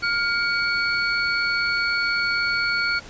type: tone cluster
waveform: sine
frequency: 1408 / 2252 / 4417 Hz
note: F6 / C#7 / C#8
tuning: +14 / +27 / -7 cents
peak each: -22 / -26 / -27 dBFS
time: 0.02-3 s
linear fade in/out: 20 ms
effects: pink hiss -42 dBFS RMS until 3.09 s + resampled to 16000 Hz